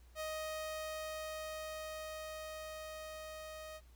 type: tone with level ramp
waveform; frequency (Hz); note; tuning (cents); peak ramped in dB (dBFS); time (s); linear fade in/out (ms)
sawtooth; 625; D#5; +8; -35 to -43; 0.15-3.81; 50
effects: added 60 Hz sine -58 dBFS peak until 3.95 s + pink hiss -70 dBFS RMS until 3.95 s